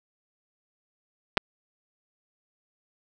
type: clicks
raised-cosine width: 0.3 ms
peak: -5 dBFS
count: 2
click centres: 1.372 / 1.377 s
effects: none